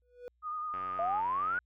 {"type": "tone with exponential growth", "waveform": "triangle", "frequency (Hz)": 490, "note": "B4", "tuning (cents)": -14, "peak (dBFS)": -36, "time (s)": [0.02, 0.28], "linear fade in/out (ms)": 0, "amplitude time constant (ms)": 56}
{"type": "tone with vibrato", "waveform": "sine", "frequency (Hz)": 1231, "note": "D#6", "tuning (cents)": -19, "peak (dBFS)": -34, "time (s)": [0.42, 1.22], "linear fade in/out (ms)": 50, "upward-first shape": "sine", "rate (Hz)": 9.7, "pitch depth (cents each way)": 30}
{"type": "click train", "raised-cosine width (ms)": 0.5, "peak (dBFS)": -31, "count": 79, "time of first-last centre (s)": [0.74, 1.58], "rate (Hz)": 92.9}
{"type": "exponential sweep", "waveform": "sine", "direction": "up", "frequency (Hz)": [659.3, 1496], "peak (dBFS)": -29, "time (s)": [0.99, 1.59], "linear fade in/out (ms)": 2}
{"effects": ["added 60 Hz sine -70 dBFS peak until 1.65 s"]}